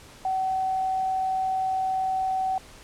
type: tone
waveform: sine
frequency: 758 Hz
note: F#5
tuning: 42 cents sharp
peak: -23 dBFS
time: 0.25-2.58 s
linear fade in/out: 2 ms
effects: pink hiss -48 dBFS RMS until 2.83 s + low-pass 10000 Hz 12 dB/octave